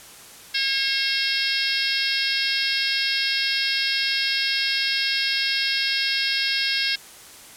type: harmonic tone with a mistuned harmonic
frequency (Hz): 542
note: C#5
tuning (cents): -39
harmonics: 3 / 4 / 5 / 6 / 7 / 8 / 9 / 10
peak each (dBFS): -29 / -29 / -29 / -29 / -29 / -29 / -29 / -29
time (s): 0.54-6.96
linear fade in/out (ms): 10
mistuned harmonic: 10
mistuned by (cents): -31
effects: white hiss -44 dBFS RMS until 7.56 s + low-pass 12000 Hz 12 dB/octave